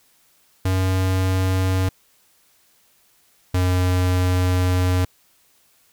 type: tone pair in turn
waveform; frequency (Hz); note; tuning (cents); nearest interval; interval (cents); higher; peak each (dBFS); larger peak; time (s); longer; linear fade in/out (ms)
square; 93.7 / 91.09; F#2 / F#2; +22 / -27; unison; 49; first; -18 / -17; second; 0.65-1.89 / 3.54-5.05; second; 5
effects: white hiss -59 dBFS RMS until 5.92 s